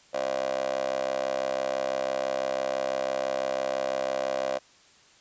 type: tone with high-pass filter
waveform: 15% pulse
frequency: 66 Hz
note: C2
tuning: 16 cents sharp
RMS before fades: -29 dBFS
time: 0.13-4.59 s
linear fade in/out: 20 ms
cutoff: 550 Hz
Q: 6
effects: white hiss -57 dBFS RMS until 5.2 s + resampled to 16000 Hz